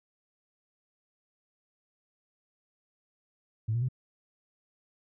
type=tone with pitch steps; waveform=sine; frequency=110 / 118.58 / 127.83 Hz; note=A2 / A#2 / C3; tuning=0 / +30 / -40 cents; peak=-25 dBFS; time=3.68-3.887 s; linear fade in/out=10 ms; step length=69 ms; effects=tanh soft clip ceiling -21 dBFS